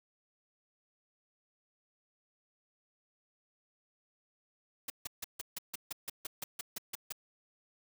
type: noise bursts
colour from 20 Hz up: white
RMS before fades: -39 dBFS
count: 14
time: 4.88-7.124 s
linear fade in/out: 5 ms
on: 21 ms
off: 150 ms
effects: none